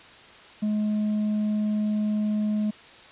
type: tone with tanh clipping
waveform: sine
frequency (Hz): 211.5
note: G#3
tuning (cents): +32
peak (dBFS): -23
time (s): 0.62-2.71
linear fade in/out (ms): 10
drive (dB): 3
effects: white hiss -48 dBFS RMS until 3.11 s + resampled to 8000 Hz